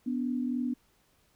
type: tone pair together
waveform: sine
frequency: 246.9 / 290.2 Hz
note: B3 / D4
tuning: 0 / -21 cents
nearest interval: minor third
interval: 279 cents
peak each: -29 / -35 dBFS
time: 0.06-0.74 s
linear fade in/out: 10 ms
effects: pink hiss -68 dBFS RMS until 1.35 s